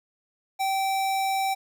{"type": "tone", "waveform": "square", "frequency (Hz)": 775, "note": "G5", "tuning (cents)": -20, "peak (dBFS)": -24, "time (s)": [0.59, 1.55], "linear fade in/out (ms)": 20, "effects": ["10-bit"]}